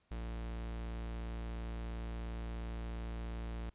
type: tone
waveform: 45% pulse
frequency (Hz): 57.1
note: A#1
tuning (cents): -35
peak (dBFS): -39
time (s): 0.11-3.7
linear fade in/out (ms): 5
effects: pink hiss -75 dBFS RMS until 3.74 s + resampled to 8000 Hz